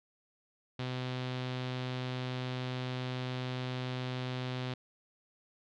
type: tone with low-pass filter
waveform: sawtooth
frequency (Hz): 127.1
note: C3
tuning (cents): -50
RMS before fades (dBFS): -37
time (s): 0.79-4.74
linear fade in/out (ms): 5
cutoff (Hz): 3700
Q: 2.4
effects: none